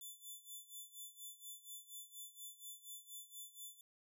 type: tone with tremolo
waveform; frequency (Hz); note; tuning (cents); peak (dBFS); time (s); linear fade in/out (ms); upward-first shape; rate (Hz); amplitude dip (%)
5% pulse; 3500; A7; -10; -40; 0.01-3.81; 2; sine; 4.2; 85
effects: none